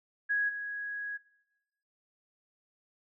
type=tone with level steps; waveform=sine; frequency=1661.2 Hz; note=G#6; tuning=in tune; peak=-26 / -34 dBFS; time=0.29-1.18 s; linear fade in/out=20 ms; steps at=0.48 s; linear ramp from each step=20 ms; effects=noise-tail reverb RT60 1.0 s tail -21 dB re dry